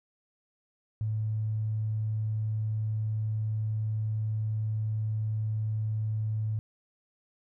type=tone with tanh clipping; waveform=triangle; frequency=108.6 Hz; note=A2; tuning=22 cents flat; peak=-27 dBFS; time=1.01-6.59 s; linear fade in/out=0 ms; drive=3 dB; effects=none